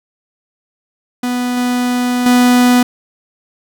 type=tone with level steps; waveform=45% pulse; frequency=246.9 Hz; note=B3; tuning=in tune; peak=-15 / -13 / -7 dBFS; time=1.23-2.83 s; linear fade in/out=5 ms; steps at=1.57 / 2.26 s; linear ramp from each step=2 ms; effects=none